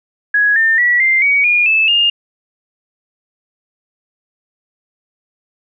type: tone with pitch steps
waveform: sine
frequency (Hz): 1670 / 1800.2 / 1940.6 / 2092 / 2255 / 2431 / 2621 / 2825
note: G#6 / A6 / B6 / C7 / C#7 / D#7 / E7 / F7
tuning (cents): +9 / +39 / -31 / -1 / +29 / -41 / -11 / +19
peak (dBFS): -9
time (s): 0.34-2.1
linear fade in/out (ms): 5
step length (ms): 220
effects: none